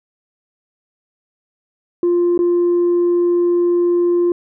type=tone with dropouts; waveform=sine; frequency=349.2 Hz; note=F4; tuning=in tune; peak=-10 dBFS; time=2.03-4.32 s; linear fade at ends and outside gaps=2 ms; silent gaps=2.377-2.39 s; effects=tanh soft clip ceiling -10 dBFS